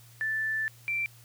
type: tone pair in turn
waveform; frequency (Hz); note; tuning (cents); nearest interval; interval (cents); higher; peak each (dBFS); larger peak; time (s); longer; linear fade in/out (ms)
sine; 1760 / 2349; A6 / D7; 0 / 0; perfect fourth; 500; second; -27; neither; 0.21-0.68 / 0.88-1.06; first; 0
effects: added 117 Hz sine -53 dBFS peak until 1.24 s + white hiss -57 dBFS RMS until 1.24 s